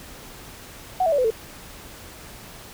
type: tone with pitch steps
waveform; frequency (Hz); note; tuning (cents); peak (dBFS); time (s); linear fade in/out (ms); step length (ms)
sine; 741 / 652.6 / 574.7 / 506.1 / 445.7; F#5 / E5 / D5 / B4 / A4; +2 / -18 / -38 / +42 / +22; -17; 1-1.305; 5; 61
effects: pink hiss -42 dBFS RMS until 2.73 s